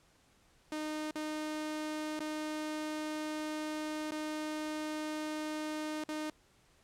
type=tone with dropouts; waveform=sawtooth; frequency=307.1 Hz; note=D#4; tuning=23 cents flat; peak=-32 dBFS; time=0.72-6.3 s; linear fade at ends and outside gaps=2 ms; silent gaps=1.11-1.155 / 2.193-2.203 / 4.109-4.119 / 6.039-6.088 s; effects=pink hiss -67 dBFS RMS until 6.83 s + low-pass 10000 Hz 12 dB/octave